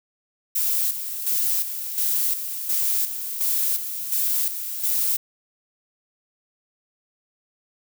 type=noise with tremolo; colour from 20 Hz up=violet; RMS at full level=-22 dBFS; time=0.55-5.17 s; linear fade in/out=10 ms; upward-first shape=square; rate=1.4 Hz; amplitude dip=60%; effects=none